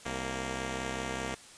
5% pulse tone pair together, 65.13 / 232.1 Hz, C2 / A#3, -7 / -7 cents, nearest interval octave + minor seventh, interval 2200 cents, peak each -25 dBFS, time 0.05-1.35 s, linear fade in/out 10 ms, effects white hiss -52 dBFS RMS until 1.57 s + resampled to 22050 Hz

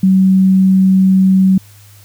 sine tone, 189.5 Hz, F#3, 42 cents sharp, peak -6 dBFS, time 0.03-1.58 s, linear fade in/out 5 ms, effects added 102 Hz sine -40 dBFS peak until 2.04 s + white hiss -45 dBFS RMS until 2.04 s

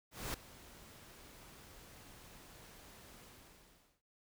pink noise with ADSR envelope, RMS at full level -39 dBFS, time 0.11-4.02 s, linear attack 230 ms, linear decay 4 ms, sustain -18 dB, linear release 820 ms, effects none

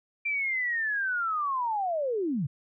sine linear sweep, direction down, 2369 to 121.5 Hz, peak -26 dBFS, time 0.25-2.47 s, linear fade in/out 10 ms, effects none

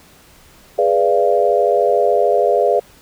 sine chord, G# diminished seventh, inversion none, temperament equal with one note detuned, 415.3 / 493.9 / 587.3 / 688.4 Hz, G#4 / B4 / D5 / F5, 0 / 0 / 0 / -25 cents, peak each -17 dBFS, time 0.78-2.8 s, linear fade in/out 10 ms, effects pink hiss -47 dBFS RMS until 3.01 s

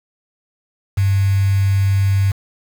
sine tone with quantisation, 98 Hz, G2, in tune, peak -12 dBFS, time 0.97-2.32 s, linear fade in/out 10 ms, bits 5, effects none

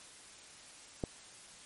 click, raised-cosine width 2 ms, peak -20 dBFS, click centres 1.038 s, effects white hiss -54 dBFS RMS until 1.65 s + MP3 48 kbps

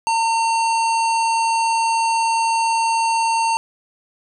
harmonic tone, 909 Hz, A#5, 44 cents flat, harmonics 1 / 3 / 5 / 7 / 9 / 10, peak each -16 / -26 / -30 / -33 / -35 / -36 dBFS, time 0.07-3.57 s, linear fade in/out 0 ms, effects none

